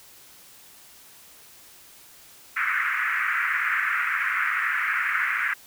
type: band-pass noise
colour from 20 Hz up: pink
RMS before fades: -25 dBFS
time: 2.56-5.54 s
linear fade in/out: 10 ms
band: 1300 to 2200 Hz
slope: 48 dB/octave
effects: white hiss -50 dBFS RMS until 5.66 s